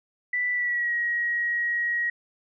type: tone with pitch glide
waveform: sine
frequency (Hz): 1975.5 to 1897.2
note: B6 to A#6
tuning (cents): 0 to +30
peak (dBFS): -23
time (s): 0.33-2.1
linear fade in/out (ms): 5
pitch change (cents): -70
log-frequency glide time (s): 0.52-0.93
effects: none